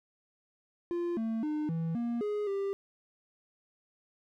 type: tone with pitch steps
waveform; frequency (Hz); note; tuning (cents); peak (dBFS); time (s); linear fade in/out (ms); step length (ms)
triangle; 346.4 / 224.4 / 303 / 164.1 / 236.2 / 416.8 / 395.3; F4 / A3 / D#4 / E3 / A#3 / G#4 / G4; -14 / +34 / -46 / -8 / +23 / +6 / +15; -28; 0.91-2.73; 0; 260
effects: none